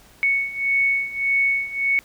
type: beating tone pair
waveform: sine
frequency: 2216 / 2217.7 Hz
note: C#7 / C#7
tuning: -1 / 0 cents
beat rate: 1.7 Hz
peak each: -23 / -20 dBFS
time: 0.23-1.99 s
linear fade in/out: 0 ms
effects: pink hiss -51 dBFS RMS until 2.04 s

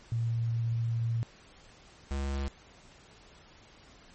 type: tone pair in turn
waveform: sine / square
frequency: 115.6 / 68.93 Hz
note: A#2 / C#2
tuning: -14 / -9 cents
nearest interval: major sixth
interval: 895 cents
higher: first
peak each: -27 / -31 dBFS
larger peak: first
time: 0.12-1.23 / 2.11-2.48 s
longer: first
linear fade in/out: 0 ms
effects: pink hiss -56 dBFS RMS until 4.14 s + MP3 32 kbps

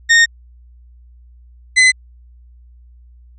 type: tone pair in turn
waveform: 40% pulse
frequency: 1845 / 2028 Hz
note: A#6 / B6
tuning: -18 / +45 cents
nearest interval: major second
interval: 163 cents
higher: second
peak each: -6 dBFS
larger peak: neither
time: 0.09-0.26 / 1.76-1.92 s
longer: first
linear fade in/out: 20 ms
effects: added 60 Hz sine -41 dBFS peak until 3.38 s + resampled to 22050 Hz

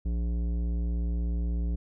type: tone with tanh clipping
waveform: triangle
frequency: 58.27 Hz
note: A#1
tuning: in tune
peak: -28 dBFS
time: 0.05-1.76 s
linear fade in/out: 10 ms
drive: 17 dB
effects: none

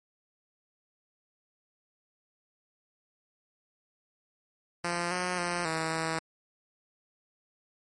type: tone with pitch steps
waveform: 5% pulse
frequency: 173.2 / 180.5 / 174.9 / 160.9 / 161.8 Hz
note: F3 / F#3 / F3 / E3 / E3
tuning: -14 / -43 / +3 / -42 / -32 cents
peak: -18 dBFS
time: 4.84-6.19 s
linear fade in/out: 5 ms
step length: 270 ms
effects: MP3 48 kbps

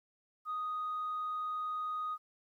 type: tone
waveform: sine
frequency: 1244.5 Hz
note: D#6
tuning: in tune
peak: -33 dBFS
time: 0.45-2.18 s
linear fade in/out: 50 ms
effects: tanh soft clip ceiling -31 dBFS + 12-bit

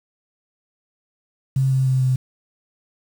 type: tone with pitch steps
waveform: sine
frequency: 133.6 / 132.07 / 130.55 / 129.05 Hz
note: C3 / C3 / C3 / C3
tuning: +36 / +17 / -3 / -23 cents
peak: -15 dBFS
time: 1.56-2.16 s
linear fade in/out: 5 ms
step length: 150 ms
effects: 7-bit

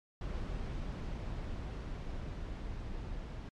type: noise with level ramp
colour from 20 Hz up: brown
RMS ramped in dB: -38 to -42 dBFS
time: 0.21-3.49 s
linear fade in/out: 2 ms
effects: low-pass 5000 Hz 12 dB/octave + MP3 64 kbps

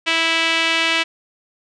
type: tone with band-pass filter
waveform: sawtooth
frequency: 328.4 Hz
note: E4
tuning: 6 cents flat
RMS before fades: -18 dBFS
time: 0.06-1.04 s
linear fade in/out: 20 ms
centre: 2700 Hz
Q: 2.3
effects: resampled to 22050 Hz

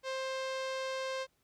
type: tone with low-pass filter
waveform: sawtooth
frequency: 527 Hz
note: C5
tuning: 12 cents sharp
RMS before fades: -37 dBFS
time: 0.03-1.27 s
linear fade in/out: 50 ms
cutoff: 5200 Hz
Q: 1.1
effects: pink hiss -75 dBFS RMS until 1.43 s

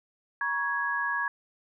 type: tone cluster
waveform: sine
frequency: 953 / 1111 / 1664 Hz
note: A#5 / C#6 / G#6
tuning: +38 / +4 / +3 cents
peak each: -34 / -33 / -28 dBFS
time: 0.41-1.28 s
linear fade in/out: 2 ms
effects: none

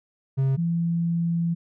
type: tone pair in turn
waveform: triangle / sine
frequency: 134.4 / 168.84 Hz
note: C3 / E3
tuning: +47 / +42 cents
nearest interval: major third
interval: 395 cents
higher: second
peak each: -17 / -21 dBFS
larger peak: first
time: 0.37-0.57 / 0.57-1.55 s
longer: second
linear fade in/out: 20 ms
effects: none

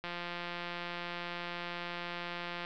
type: click train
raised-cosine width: 0.3 ms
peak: -23 dBFS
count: 455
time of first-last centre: 0.04-2.649 s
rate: 174 Hz
effects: low-pass 5000 Hz 12 dB/octave

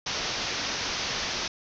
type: low-pass noise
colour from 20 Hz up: white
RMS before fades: -31 dBFS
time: 0.06-1.48 s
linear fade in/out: 5 ms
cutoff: 6200 Hz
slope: 96 dB/octave
effects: none

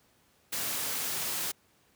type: noise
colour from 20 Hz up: white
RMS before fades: -33 dBFS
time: 0.52-1.52 s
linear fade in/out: 10 ms
effects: pink hiss -66 dBFS RMS until 1.95 s + high-pass 80 Hz 12 dB/octave

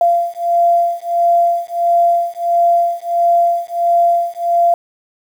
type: beating tone pair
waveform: sine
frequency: 688 / 689.5 Hz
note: F5 / F5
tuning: -26 / -22 cents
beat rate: 1.5 Hz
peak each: -14 dBFS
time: 0.01-4.74 s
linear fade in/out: 2 ms
effects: 7-bit

